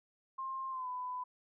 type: tone with pitch glide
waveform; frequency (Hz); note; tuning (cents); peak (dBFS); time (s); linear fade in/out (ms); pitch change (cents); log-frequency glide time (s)
sine; 1060 to 1000.5; C6 to B5; +22 to +22; -37; 0.38-1.24; 10; -100; 0.7-0.88
effects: none